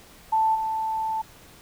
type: tone with level steps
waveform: sine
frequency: 882 Hz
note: A5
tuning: 4 cents sharp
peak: -18 / -24 dBFS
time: 0.32-1.22 s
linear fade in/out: 10 ms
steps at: 0.54 s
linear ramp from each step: 20 ms
effects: pink hiss -50 dBFS RMS until 1.61 s